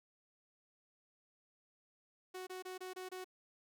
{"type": "tone bursts", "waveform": "sawtooth", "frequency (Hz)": 370, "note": "F#4", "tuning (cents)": 0, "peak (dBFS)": -40, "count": 6, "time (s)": [2.34, 3.245], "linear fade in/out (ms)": 10, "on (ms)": 130, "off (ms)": 25, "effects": []}